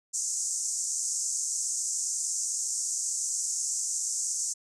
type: band-pass noise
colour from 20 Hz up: white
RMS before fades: -31 dBFS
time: 0.13-4.54 s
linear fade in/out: 20 ms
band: 6100 to 8100 Hz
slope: 48 dB/octave
effects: none